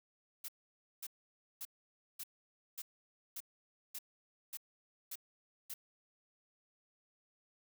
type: noise bursts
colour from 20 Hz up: blue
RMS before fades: -44 dBFS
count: 10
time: 0.44-5.74 s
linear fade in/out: 5 ms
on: 44 ms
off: 540 ms
effects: none